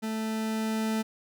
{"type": "tone with level ramp", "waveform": "40% pulse", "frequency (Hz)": 220, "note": "A3", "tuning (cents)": 0, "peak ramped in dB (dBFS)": [-29, -25], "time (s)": [0.02, 1.03], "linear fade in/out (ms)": 20, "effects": []}